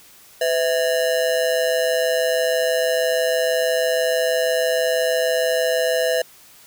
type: ring-modulated tone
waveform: square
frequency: 579 Hz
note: D5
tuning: 25 cents flat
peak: -15 dBFS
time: 0.41-6.22 s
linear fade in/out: 5 ms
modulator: 73.1 Hz
effects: white hiss -48 dBFS RMS until 6.66 s